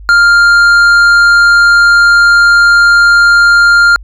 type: tone with tanh clipping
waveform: sine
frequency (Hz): 1400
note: F6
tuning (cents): +4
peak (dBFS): -4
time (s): 0.09-3.96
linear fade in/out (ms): 0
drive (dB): 8
effects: added 50 Hz sine -27 dBFS peak until 4.03 s